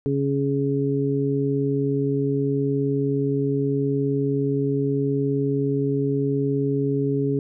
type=harmonic tone; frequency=139.2 Hz; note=C#3; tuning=8 cents sharp; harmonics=1 / 2 / 3; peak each=-24 / -24 / -24 dBFS; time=0.06-7.39 s; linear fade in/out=0 ms; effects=none